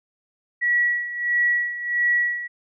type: tone with tremolo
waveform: sine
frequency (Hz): 1930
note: B6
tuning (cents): -40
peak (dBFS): -16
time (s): 0.61-2.48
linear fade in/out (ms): 20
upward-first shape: sine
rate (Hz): 1.5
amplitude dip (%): 75
effects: none